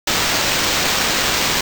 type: noise with sample-and-hold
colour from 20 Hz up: white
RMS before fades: -18 dBFS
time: 0.07-1.61 s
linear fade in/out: 5 ms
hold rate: 11025 Hz
effects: none